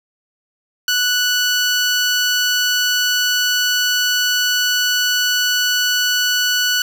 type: tone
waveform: 15% pulse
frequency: 1480 Hz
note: F#6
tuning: in tune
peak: -8 dBFS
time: 0.88-6.82 s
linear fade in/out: 2 ms
effects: 8-bit